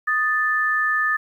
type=tone pair together; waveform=sine; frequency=1241.8 / 1760 Hz; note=D#6 / A6; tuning=-4 / 0 cents; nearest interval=tritone; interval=604 cents; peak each=-23 / -19 dBFS; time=0.07-1.17 s; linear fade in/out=10 ms; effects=9-bit